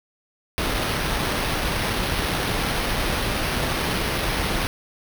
pink noise with sample-and-hold, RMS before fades -24 dBFS, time 0.58-4.67 s, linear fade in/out 0 ms, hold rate 7350 Hz, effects none

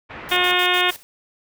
white low-pass noise, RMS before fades -36 dBFS, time 0.09-0.56 s, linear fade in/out 20 ms, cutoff 2300 Hz, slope 24 dB/octave
white noise with tremolo, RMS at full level -35 dBFS, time 0.29-1.03 s, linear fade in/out 0 ms, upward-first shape square, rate 6.7 Hz, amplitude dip 80%
harmonic tone, 360 Hz, F#4, 47 cents flat, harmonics 1 / 2 / 3 / 4 / 5 / 6 / 7 / 8 / 9 / 10, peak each -25 / -25 / -25 / -25 / -25 / -25 / -25 / -25 / -25 / -25 dBFS, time 0.31-0.91 s, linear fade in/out 10 ms
effects none

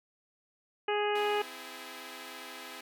harmonic tone, 415.3 Hz, G#4, in tune, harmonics 1 / 2 / 3 / 4 / 5 / 6 / 7, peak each -30 / -33 / -39 / -39 / -42 / -40 / -40 dBFS, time 0.88-1.42 s, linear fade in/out 5 ms
5% pulse chord, C augmented, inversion none, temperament equal with one note detuned, 257.7 / 329.6 / 415.3 Hz, C4 / E4 / G#4, -26 / 0 / 0 cents, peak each -36 dBFS, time 1.15-2.81 s, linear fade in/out 5 ms
effects none

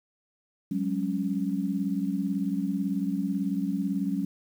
sine chord, F# suspended second, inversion none, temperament equal with one note detuned, 185 / 203.1 / 277.2 Hz, F#3 / G#3 / C#4, 0 / -38 / 0 cents, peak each -30 / -30 / -30 dBFS, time 0.71-4.25 s, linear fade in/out 5 ms, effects 9-bit

